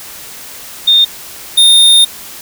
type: tone pair in turn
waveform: sine / square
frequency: 3650 / 3650 Hz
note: A#7 / A#7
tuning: -37 / -37 cents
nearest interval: unison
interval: 0 cents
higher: neither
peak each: -4 dBFS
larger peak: neither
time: 0.87-1.05 / 1.57-2.05 s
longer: second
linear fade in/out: 10 ms
effects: white hiss -30 dBFS RMS until 2.41 s